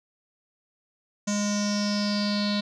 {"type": "tone with low-pass filter sweep", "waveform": "square", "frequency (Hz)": 205.9, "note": "G#3", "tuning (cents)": -15, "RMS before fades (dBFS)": -26, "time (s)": [1.27, 2.61], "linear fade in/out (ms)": 10, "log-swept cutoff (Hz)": [6600, 4100], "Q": 8.6, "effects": []}